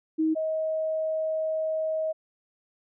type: tone pair in turn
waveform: sine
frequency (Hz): 316.4 / 632.8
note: D#4 / D#5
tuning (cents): +29 / +29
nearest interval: octave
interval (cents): 1200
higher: second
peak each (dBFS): -21 / -25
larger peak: first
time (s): 0.18-0.35 / 0.35-2.13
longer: second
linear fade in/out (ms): 20
effects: none